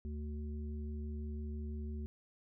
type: harmonic tone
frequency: 74.5 Hz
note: D2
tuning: 25 cents sharp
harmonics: 1 / 3 / 5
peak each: -39 / -46 / -53 dBFS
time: 0.05-2.06 s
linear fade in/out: 0 ms
effects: none